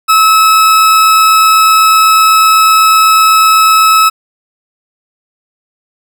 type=tone; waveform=40% pulse; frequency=1296 Hz; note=E6; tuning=30 cents flat; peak=-3 dBFS; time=0.08-4.1 s; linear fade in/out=20 ms; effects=none